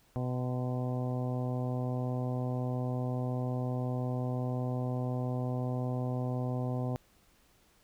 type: harmonic tone with a mistuned harmonic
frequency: 125.6 Hz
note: B2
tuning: 30 cents sharp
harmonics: 1 / 2 / 3 / 4 / 5 / 6 / 7 / 8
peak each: -32 / -37 / -44 / -42 / -43 / -45 / -51 / -51 dBFS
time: 0.16-6.96 s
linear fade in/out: 0 ms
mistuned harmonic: 8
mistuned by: +35 cents
effects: pink hiss -66 dBFS RMS until 7.83 s